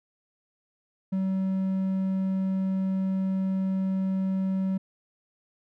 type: tone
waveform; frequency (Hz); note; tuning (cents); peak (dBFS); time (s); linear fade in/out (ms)
triangle; 190.4; F#3; +50; -22; 1.12-4.78; 10
effects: none